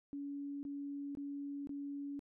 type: tone bursts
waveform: sine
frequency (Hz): 283.1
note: C#4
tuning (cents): +37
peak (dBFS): -40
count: 4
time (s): 0.13-2.193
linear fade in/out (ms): 0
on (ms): 500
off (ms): 21
effects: none